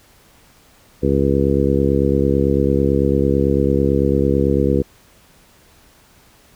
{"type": "harmonic tone", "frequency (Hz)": 69, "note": "C#2", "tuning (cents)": -7, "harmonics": [1, 2, 3, 4, 5, 6, 7], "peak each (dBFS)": [-21, -21, -21, -21, -21, -21, -21], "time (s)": [1.02, 4.83], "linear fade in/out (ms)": 20, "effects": ["pink hiss -51 dBFS RMS until 6.55 s"]}